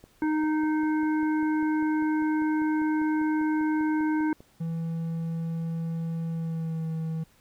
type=click train; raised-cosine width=2 ms; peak=-33 dBFS; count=23; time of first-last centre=0.04-4.405 s; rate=5.04 Hz
type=harmonic tone; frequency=309 Hz; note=D#4; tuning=12 cents flat; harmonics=1 / 3 / 5 / 7; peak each=-23 / -34 / -37 / -45 dBFS; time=0.22-4.33 s; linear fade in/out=2 ms
type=tone with pitch glide; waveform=triangle; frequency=164.81 to 161.05 Hz; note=E3 to E3; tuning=0 to -40 cents; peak=-26 dBFS; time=4.6-7.24 s; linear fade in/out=10 ms; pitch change=-40 cents; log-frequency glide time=6.3-6.88 s
effects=pink hiss -62 dBFS RMS until 7.4 s